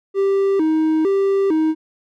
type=tone with vibrato; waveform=triangle; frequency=351.7 Hz; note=F4; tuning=12 cents sharp; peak=-12 dBFS; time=0.14-1.75 s; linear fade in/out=50 ms; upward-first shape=square; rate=1.1 Hz; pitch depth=190 cents each way; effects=none